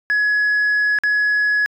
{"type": "tone with dropouts", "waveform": "sine", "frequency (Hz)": 1686, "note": "G#6", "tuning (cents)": 26, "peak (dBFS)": -12, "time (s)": [0.1, 1.66], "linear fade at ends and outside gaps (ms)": 0, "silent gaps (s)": [0.987, 1.036], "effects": ["tanh soft clip ceiling -13 dBFS"]}